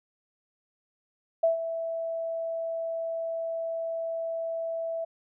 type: tone with ADSR envelope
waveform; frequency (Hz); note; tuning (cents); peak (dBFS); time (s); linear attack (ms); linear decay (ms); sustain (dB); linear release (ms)
sine; 659.3; E5; 0; -18; 1.43-5.05; 8; 130; -11; 11
effects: none